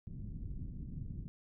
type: low-pass noise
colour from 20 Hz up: pink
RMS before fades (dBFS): -43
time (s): 0.07-1.28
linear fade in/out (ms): 0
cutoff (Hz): 220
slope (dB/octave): 24
effects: none